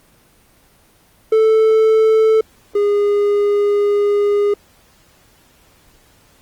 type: tone pair in turn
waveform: triangle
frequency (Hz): 440 / 409.7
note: A4 / G#4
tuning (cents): 0 / -24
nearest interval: minor second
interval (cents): 124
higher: first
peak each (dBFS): -7 / -10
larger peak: first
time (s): 1.32-2.41 / 2.75-4.54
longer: second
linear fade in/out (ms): 5
effects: pink hiss -52 dBFS RMS until 6.41 s + Opus 24 kbps